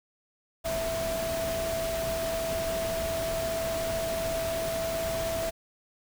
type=tone in noise; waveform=sine; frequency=659.3 Hz; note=E5; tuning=in tune; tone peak=-29 dBFS; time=0.64-5.51 s; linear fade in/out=20 ms; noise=pink; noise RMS=-35 dBFS; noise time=0.64-5.51 s; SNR=+3 dB; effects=none